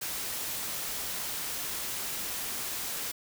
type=noise; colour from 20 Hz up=white; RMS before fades=-35 dBFS; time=0.01-3.12 s; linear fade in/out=10 ms; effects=none